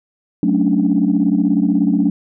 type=chord; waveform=sine; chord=D major seventh; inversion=first; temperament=equal with one note detuned; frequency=185 / 217.5 / 277.2 / 293.7 Hz; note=F#3 / A3 / C#4 / D4; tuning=0 / -20 / 0 / 0 cents; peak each=-17 dBFS; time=0.43-2.1 s; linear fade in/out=2 ms; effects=tanh soft clip ceiling -4 dBFS